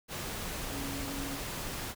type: tone in noise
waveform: sine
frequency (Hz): 277.2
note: C#4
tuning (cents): 0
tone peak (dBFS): -39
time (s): 0.69-1.4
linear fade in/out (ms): 50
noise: pink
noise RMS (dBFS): -38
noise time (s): 0.08-1.95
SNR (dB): -4
effects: none